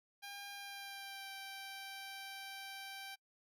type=tone with pitch glide; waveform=10% pulse; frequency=803 to 781.9 Hz; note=G5 to G5; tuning=+41 to -5 cents; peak=-38 dBFS; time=0.22-3.16 s; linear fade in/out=20 ms; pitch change=-46 cents; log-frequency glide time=0.52-1.3 s; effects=noise-tail reverb RT60 0.1 s tail -26 dB re dry